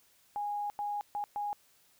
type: tone bursts at uneven times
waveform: sine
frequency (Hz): 824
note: G#5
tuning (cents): -14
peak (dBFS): -32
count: 4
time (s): 0.36-0.7 / 0.79-1.01 / 1.15-1.24 / 1.36-1.53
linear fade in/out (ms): 0
effects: white hiss -66 dBFS RMS until 1.99 s

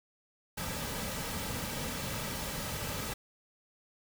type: noise with comb filter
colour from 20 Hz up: pink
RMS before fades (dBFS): -37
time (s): 0.57-3.14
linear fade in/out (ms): 10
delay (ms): 2.8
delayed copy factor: -0.5
effects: none

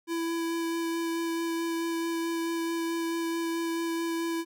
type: tone with vibrato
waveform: square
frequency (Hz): 332.9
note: E4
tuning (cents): +17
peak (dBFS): -29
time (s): 0.07-4.45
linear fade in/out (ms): 50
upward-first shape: sine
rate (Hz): 4.6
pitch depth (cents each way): 9
effects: none

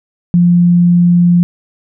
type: tone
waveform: sine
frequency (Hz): 174.61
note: F3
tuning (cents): 0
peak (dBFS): -5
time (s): 0.34-1.43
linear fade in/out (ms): 0
effects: none

